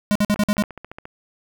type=tone bursts; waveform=square; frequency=207.2 Hz; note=G#3; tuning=4 cents flat; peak=-16 dBFS; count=6; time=0.11-0.624 s; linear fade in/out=0 ms; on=44 ms; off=50 ms
type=click train; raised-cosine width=0.5 ms; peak=-20 dBFS; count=11; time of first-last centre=0.36-1.054 s; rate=14.4 Hz
effects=9-bit